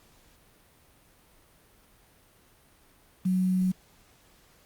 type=tone with quantisation; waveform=sine; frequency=185 Hz; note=F#3; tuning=in tune; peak=-22 dBFS; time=3.25-3.72 s; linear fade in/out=10 ms; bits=8; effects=pink hiss -60 dBFS RMS until 4.65 s + Opus 48 kbps